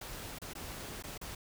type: noise with dropouts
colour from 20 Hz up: pink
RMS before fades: -44 dBFS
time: 0.01-1.35 s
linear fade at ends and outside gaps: 5 ms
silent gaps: 0.386-0.416 / 0.535-0.551 / 1.025-1.037 / 1.178-1.213 s
effects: none